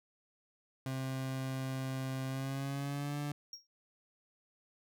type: tone with pitch glide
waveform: 30% pulse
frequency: 132.1 to 145.73 Hz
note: C3 to D3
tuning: +17 to -13 cents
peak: -33 dBFS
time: 0.86-3.32 s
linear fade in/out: 2 ms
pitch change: +170 cents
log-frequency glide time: 2.27-3.18 s
type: tone with exponential decay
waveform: triangle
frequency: 5588 Hz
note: F8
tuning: in tune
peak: -39 dBFS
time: 3.53-3.67 s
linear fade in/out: 2 ms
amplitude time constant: 29 ms
effects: none